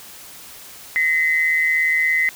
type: tone pair together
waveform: sine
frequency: 1882 / 2039 Hz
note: A#6 / C7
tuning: +16 / -45 cents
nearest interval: minor second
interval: 139 cents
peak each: -22 / -16 dBFS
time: 0.96-2.29 s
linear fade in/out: 0 ms
effects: white hiss -40 dBFS RMS until 2.35 s